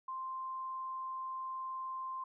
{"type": "tone", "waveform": "sine", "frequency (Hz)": 1046.5, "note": "C6", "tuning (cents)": 0, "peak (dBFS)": -38, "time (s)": [0.08, 2.24], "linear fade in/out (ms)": 5, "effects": []}